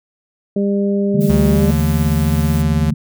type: harmonic tone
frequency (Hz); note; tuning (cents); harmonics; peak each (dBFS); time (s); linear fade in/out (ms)
200.2; G3; +37; 1 / 2 / 3; -15 / -19 / -25; 0.56-1.71; 5
type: chord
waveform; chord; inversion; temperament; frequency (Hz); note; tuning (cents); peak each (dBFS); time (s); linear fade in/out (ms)
sine; D suspended second; none; just; 146.83 / 165.19 / 220.2; D3 / E3 / A3; 0 / +4 / +2; -17 / -20 / -19; 1.14-2.94; 10
type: noise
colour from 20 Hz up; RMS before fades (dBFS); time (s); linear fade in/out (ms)
blue; -33; 1.2-2.63; 20
type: tone with pitch glide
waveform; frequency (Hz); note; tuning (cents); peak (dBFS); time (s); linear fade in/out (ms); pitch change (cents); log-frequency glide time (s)
square; 73.42 to 78.69; D2 to D#2; 0 to +20; -18; 1.29-2.91; 10; +120; 1.5-1.64
effects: none